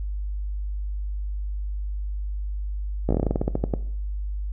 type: slowing click train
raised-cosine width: 2 ms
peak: -9 dBFS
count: 15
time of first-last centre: 3.09-3.738 s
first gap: 16 ms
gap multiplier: 1.15
effects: noise-tail reverb RT60 0.6 s tail -17 dB re dry + added 50 Hz sine -26 dBFS peak until 4.52 s